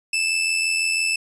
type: tone with amplitude modulation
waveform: sawtooth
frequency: 2637 Hz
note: E7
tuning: in tune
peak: -14 dBFS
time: 0.13-1.16 s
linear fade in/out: 5 ms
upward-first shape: sine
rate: 86 Hz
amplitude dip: 45%
effects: resampled to 24000 Hz